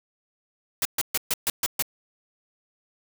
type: noise bursts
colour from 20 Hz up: white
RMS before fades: -24 dBFS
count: 7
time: 0.82-1.824 s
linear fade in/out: 2 ms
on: 32 ms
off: 130 ms
effects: none